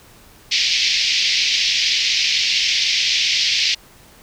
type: band-pass noise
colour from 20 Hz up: white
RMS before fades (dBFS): -18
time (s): 0.51-3.75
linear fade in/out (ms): 10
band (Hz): 2100 to 5500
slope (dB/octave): 48
effects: pink hiss -47 dBFS RMS until 4.22 s